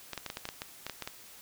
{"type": "clicks", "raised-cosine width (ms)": 0.2, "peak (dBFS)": -19, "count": 12, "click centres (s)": [0.133, 0.177, 0.263, 0.301, 0.371, 0.454, 0.489, 0.619, 0.866, 0.897, 1.023, 1.075], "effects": ["white hiss -52 dBFS RMS until 1.41 s"]}